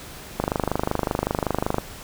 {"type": "click train", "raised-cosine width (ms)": 1, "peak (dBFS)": -7, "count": 36, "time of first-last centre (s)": [0.4, 1.783], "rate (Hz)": 25.3, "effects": ["pink hiss -40 dBFS RMS until 2.03 s"]}